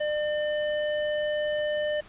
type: tone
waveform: square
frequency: 600 Hz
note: D5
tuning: 37 cents sharp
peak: -26 dBFS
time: 0-2.01 s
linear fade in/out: 10 ms
effects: pink hiss -51 dBFS RMS until 2.08 s + resampled to 8000 Hz